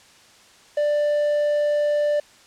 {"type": "tone with quantisation", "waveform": "triangle", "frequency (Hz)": 590, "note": "D5", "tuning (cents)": 8, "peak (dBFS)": -16, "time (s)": [0.77, 2.2], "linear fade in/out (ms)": 5, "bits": 7, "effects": ["white hiss -51 dBFS RMS until 2.46 s", "low-pass 7000 Hz 12 dB/octave"]}